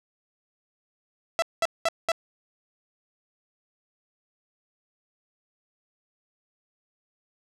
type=tone bursts; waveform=sawtooth; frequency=664 Hz; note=E5; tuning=12 cents sharp; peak=-17 dBFS; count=4; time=1.39-2.118 s; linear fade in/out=0 ms; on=32 ms; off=200 ms; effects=low-pass 8000 Hz 12 dB/octave + 9-bit